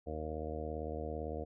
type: harmonic tone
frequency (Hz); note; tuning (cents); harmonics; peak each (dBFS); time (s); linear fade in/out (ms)
77.78; D#2; 0; 1 / 2 / 3 / 4 / 5 / 6 / 7 / 8 / 9; -42 / -50 / -48 / -47 / -51 / -43 / -46 / -50 / -47; 0.06-1.45; 20
effects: none